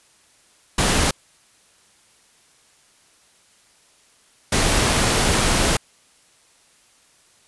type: noise bursts at uneven times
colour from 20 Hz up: pink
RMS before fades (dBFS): -18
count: 2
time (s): 0.78-1.11 / 4.52-5.77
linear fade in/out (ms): 5
effects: white hiss -56 dBFS RMS until 7.47 s + resampled to 24000 Hz